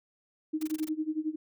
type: tone with tremolo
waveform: sine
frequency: 311.1 Hz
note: D#4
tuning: in tune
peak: -26 dBFS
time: 0.53-1.36 s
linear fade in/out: 10 ms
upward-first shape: sine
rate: 11 Hz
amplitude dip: 90%
type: noise bursts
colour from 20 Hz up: white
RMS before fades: -43 dBFS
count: 7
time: 0.61-0.889 s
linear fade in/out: 5 ms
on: 21 ms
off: 22 ms
effects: none